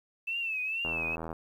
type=tone with vibrato; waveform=sine; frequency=2637 Hz; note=E7; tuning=in tune; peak=-30 dBFS; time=0.27-1.16 s; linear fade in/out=10 ms; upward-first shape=triangle; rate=2.2 Hz; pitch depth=110 cents each way
type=click train; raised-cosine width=1 ms; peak=-24 dBFS; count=40; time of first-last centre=0.85-1.329 s; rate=81.5 Hz
effects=10-bit